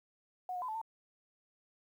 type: tone with pitch steps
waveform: sine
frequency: 733 / 720 / 1011 / 872 / 897 Hz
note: F#5 / F#5 / B5 / A5 / A5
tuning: -16 / -47 / +40 / -16 / +33 cents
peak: -36 dBFS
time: 0.49-0.815 s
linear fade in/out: 2 ms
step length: 65 ms
effects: 11-bit